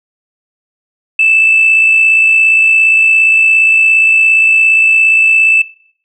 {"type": "tone with amplitude modulation", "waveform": "sine", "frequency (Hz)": 2637, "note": "E7", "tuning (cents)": 0, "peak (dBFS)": -3, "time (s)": [1.19, 5.62], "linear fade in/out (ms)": 5, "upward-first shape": "sine", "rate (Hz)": 57.3, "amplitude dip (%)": 40, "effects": ["noise-tail reverb RT60 0.6 s tail -21 dB re dry", "tanh soft clip ceiling 0 dBFS"]}